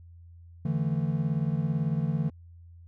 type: chord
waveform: triangle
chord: D suspended second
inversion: none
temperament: equal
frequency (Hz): 146.83 / 164.81 / 220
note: D3 / E3 / A3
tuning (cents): 0 / 0 / 0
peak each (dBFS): -26 / -27 / -32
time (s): 0.65-2.3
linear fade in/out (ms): 5
effects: added 85 Hz sine -47 dBFS peak until 2.87 s